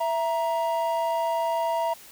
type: tone pair together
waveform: triangle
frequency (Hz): 664 / 940.2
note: E5 / A#5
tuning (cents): +12 / +15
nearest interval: tritone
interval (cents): 603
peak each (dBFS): -24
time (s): 0-1.94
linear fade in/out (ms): 10
effects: white hiss -48 dBFS RMS until 2.11 s